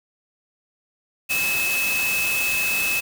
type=tone in noise; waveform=sine; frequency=2594 Hz; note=E7; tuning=28 cents flat; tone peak=-21 dBFS; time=1.29-3.01 s; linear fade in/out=20 ms; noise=white; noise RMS=-27 dBFS; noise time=1.29-3.01 s; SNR=+3 dB; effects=none